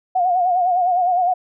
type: tone with vibrato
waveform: sine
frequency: 721 Hz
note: F#5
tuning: 45 cents flat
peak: -14 dBFS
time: 0.15-1.34 s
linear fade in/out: 10 ms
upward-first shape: sine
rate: 9.8 Hz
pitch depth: 67 cents each way
effects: none